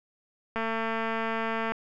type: click train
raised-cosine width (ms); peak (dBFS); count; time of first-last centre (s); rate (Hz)
0.5; -16; 262; 0.56-1.72; 225
effects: none